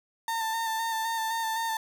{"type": "tone with vibrato", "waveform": "35% pulse", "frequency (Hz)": 900, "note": "A5", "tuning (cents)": 39, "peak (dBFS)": -26, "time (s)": [0.28, 1.77], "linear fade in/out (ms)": 2, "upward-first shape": "square", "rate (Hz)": 3.9, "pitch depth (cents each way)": 22, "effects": []}